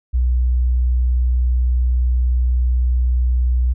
sine tone, 61.74 Hz, B1, in tune, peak -13 dBFS, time 0.13-3.74 s, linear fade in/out 20 ms, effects none

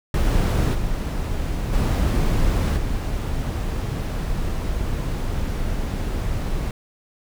brown noise with level steps, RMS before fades -18 / -24 / -19 / -24 dBFS, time 0.14-6.71 s, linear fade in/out 2 ms, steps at 0.73 / 1.72 / 2.76 s, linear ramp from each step 20 ms, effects none

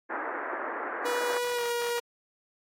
white band-pass noise, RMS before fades -34 dBFS, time 0.09-1.39 s, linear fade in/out 20 ms, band 280 to 1800 Hz, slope 48 dB/octave
sawtooth tone with pitch glide, 487 to 476.2 Hz, B4 to A#4, -24 to +37 cents, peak -24 dBFS, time 1.05-2 s, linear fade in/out 10 ms, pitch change -39 cents, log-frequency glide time 1.53-1.63 s
effects AAC 48 kbps

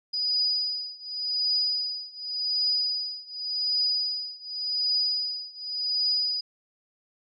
sine tone with tremolo, 4941 Hz, D#8, 13 cents flat, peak -21 dBFS, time 0.13-6.41 s, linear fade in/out 10 ms, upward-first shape triangle, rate 0.88 Hz, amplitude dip 95%, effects none

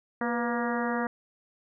harmonic tone with a mistuned harmonic, 236.3 Hz, A#3, 24 cents sharp, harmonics 1 / 2 / 3 / 4 / 5 / 6 / 7 / 8, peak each -30 / -33 / -35 / -36 / -37 / -38 / -38 / -39 dBFS, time 0.21-1.07 s, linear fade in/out 2 ms, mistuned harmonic 2, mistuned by +58 cents, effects none

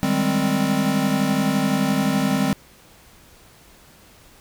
square chord, Ab major seventh, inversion second, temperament equal, 155.56 / 196 / 207.7 / 261.6 Hz, Eb3 / G3 / Ab3 / C4, 0 / 0 / 0 / 0 cents, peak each -27 / -24 / -25 / -23 dBFS, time 0.03-2.53 s, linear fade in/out 0 ms, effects pink hiss -50 dBFS RMS until 4.4 s

